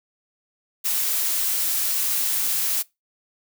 blue noise, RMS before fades -23 dBFS, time 0.84-2.83 s, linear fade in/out 20 ms, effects noise-tail reverb RT60 0.2 s tail -22 dB re dry

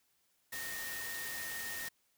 sine tone in noise, 1844 Hz, A#6, 19 cents flat, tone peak -42 dBFS, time 0.52-1.89 s, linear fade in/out 10 ms, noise white, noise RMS -43 dBFS, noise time 0.52-1.89 s, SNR -2 dB, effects white hiss -75 dBFS RMS until 2.17 s

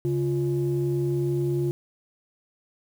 sine tone pair together, 138.86 / 349.9 Hz, C#3 / F4, +3 / +3 cents, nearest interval octave + major third, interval 1600 cents, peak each -24 dBFS, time 0.05-1.71 s, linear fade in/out 0 ms, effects tanh soft clip ceiling -16 dBFS + 8-bit

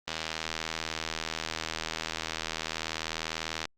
click train, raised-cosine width 0.2 ms, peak -14 dBFS, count 288, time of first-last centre 0.08-3.654 s, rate 80.3 Hz, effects Opus 24 kbps

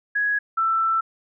sine tone pair in turn, 1668 / 1331.6 Hz, G#6 / E6, +7 / +17 cents, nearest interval major third, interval 390 cents, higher first, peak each -19 / -18 dBFS, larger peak second, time 0.15-0.39 / 0.57-1.01 s, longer second, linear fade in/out 10 ms, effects none

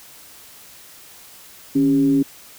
sine tone with frequency modulation, 276.6 Hz, C#4, 4 cents flat, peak -13 dBFS, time 1.75-2.23 s, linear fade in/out 10 ms, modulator 123 Hz, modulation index 0.42, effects white hiss -44 dBFS RMS until 2.58 s

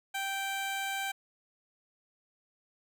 15% pulse tone, 782 Hz, G5, 4 cents flat, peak -26 dBFS, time 0.14-1.12 s, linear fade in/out 10 ms, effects none

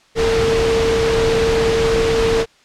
sine tone in noise, 453.9 Hz, A#4, 46 cents flat, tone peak -14 dBFS, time 0.15-2.46 s, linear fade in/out 50 ms, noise pink, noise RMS -20 dBFS, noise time 0.15-2.46 s, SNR +3 dB, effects white hiss -52 dBFS RMS until 2.64 s + low-pass 5000 Hz 12 dB/octave

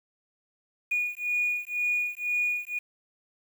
sine beating tone pair, 2450 / 2452 Hz, D#7 / D#7, -27 / -26 cents, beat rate 2 Hz, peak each -28 dBFS, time 0.91-2.79 s, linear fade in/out 10 ms, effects tanh soft clip ceiling -19 dBFS + 8-bit

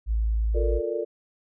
sine tone, 54.8 Hz, A1, 6 cents flat, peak -21 dBFS, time 0.06-0.81 s, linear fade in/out 50 ms
sine chord, Bb major seventh, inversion second, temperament equal with one note detuned, 350.6 / 440 / 466.2 / 587.3 Hz, F4 / A4 / Bb4 / D5, +7 / 0 / 0 / 0 cents, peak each -32 / -30 / -30 / -32 dBFS, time 0.54-1.05 s, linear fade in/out 20 ms
effects none

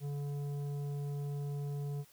triangle tone with tanh clipping, 143.3 Hz, D3, 42 cents flat, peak -37 dBFS, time 0-2.05 s, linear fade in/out 50 ms, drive 14 dB, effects white hiss -63 dBFS RMS until 2.12 s

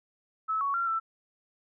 sine tone with pitch steps, 1300 / 1117 / 1374 / 1331 Hz, E6 / C#6 / F6 / E6, -24 / +13 / -29 / +16 cents, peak -26 dBFS, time 0.48-1 s, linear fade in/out 20 ms, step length 130 ms, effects none

